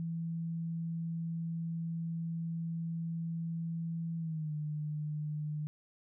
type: tone with pitch glide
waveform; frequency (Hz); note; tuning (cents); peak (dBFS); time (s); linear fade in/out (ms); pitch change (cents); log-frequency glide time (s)
sine; 165.7 to 151.07; E3 to D3; +9 to +49; -34; 0-5.67; 0; -160; 4.18-4.53
effects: none